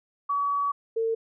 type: tone pair in turn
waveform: sine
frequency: 1136 / 452 Hz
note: C#6 / A4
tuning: +42 / +47 cents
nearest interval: octave + major third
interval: 1595 cents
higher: first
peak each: -23 dBFS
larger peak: neither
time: 0.29-0.72 / 0.96-1.15 s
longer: first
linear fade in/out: 10 ms
effects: none